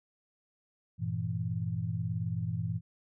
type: chord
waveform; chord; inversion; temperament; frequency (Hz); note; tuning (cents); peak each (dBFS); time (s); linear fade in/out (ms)
sine; E diminished; first; equal; 98 / 116.54 / 164.81; G2 / Bb2 / E3; 0 / 0 / 0; -36 / -34 / -35; 0.98-2.81; 50
effects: none